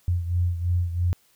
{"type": "beating tone pair", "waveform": "sine", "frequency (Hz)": [87.31, 90.31], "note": ["F2", "F#2"], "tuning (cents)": [0, -41], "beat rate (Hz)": 3, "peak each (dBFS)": [-22, -28], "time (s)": [0.08, 1.13], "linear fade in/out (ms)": 0, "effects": ["white hiss -62 dBFS RMS until 1.35 s"]}